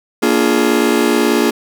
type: chord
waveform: 40% pulse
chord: Bb dominant seventh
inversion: none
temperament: just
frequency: 233.1 / 291.4 / 349.6 / 419.5 Hz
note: Bb3 / D4 / F4 / Ab4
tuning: 0 / -13 / +2 / +17 cents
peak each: -16 dBFS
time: 0.22-1.51 s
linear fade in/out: 10 ms
effects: none